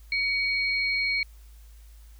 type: tone pair together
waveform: sine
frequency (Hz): 2244 / 4244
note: C#7 / C8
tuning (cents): +21 / +24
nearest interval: major seventh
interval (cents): 1103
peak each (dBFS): -24 / -31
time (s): 0.12-1.23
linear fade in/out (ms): 2
effects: added 54 Hz sine -46 dBFS peak until 2.19 s + white hiss -61 dBFS RMS until 2.19 s